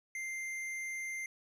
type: tone with hard clipping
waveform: sine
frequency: 2093 Hz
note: C7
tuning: in tune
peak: -39 dBFS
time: 0.15-1.26 s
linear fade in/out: 2 ms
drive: 10 dB
effects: none